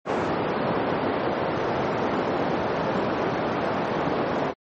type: band-pass noise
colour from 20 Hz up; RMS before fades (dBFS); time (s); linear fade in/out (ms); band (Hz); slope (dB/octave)
white; -25; 0.05-4.54; 50; 150 to 740; 12
effects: MP3 32 kbps